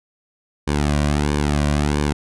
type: tone with flanger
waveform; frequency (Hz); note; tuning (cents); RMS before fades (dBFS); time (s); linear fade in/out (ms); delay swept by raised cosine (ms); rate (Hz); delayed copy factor
sawtooth; 73.42; D2; 0; -19; 0.67-2.13; 10; 1.5 to 2.35; 1.5; -0.7
effects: resampled to 24000 Hz